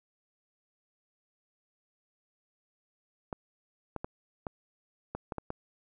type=clicks; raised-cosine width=1 ms; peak=-21 dBFS; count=8; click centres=3.328 / 3.963 / 4.045 / 4.468 / 5.15 / 5.322 / 5.383 / 5.504 s; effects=none